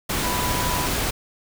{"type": "tone in noise", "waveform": "sine", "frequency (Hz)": 988, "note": "B5", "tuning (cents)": 0, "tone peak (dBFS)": -27, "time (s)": [0.23, 0.87], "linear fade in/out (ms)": 10, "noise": "pink", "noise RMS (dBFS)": -24, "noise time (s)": [0.09, 1.11], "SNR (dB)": -6, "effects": []}